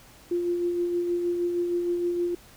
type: tone with tremolo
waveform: sine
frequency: 349.2 Hz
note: F4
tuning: in tune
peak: -22 dBFS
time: 0.31-2.35 s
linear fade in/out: 5 ms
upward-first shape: sine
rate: 6.4 Hz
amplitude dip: 35%
effects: pink hiss -52 dBFS RMS until 2.56 s